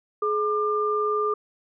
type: tone pair together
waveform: sine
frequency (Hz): 423.3 / 1197.3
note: G#4 / D6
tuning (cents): +33 / +33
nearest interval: octave + tritone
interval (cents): 1800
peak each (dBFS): -24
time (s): 0.22-1.34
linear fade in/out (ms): 5
effects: none